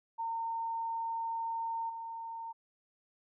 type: tone with level steps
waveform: sine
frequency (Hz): 913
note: A#5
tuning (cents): -36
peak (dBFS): -33 / -39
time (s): 0.18-2.53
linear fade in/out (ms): 20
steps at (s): 1.89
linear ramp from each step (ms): 10
effects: none